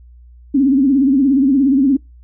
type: tone with vibrato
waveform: sine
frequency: 271.7 Hz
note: C#4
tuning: 35 cents flat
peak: -9 dBFS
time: 0.54-1.97 s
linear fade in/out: 10 ms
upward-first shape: sine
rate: 17 Hz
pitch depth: 110 cents each way
effects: noise-tail reverb RT60 0.2 s tail -25 dB re dry + added 60 Hz sine -39 dBFS peak until 2.23 s